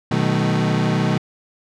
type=chord; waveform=35% pulse; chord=B dominant seventh; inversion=none; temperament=equal with one note detuned; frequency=123.47 / 155.56 / 188.56 / 220 Hz; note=B2 / D#3 / F#3 / A3; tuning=0 / 0 / +33 / 0 cents; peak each=-21 / -19 / -21 / -22 dBFS; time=0.11-1.18 s; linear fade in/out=5 ms; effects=low-pass 5000 Hz 12 dB/octave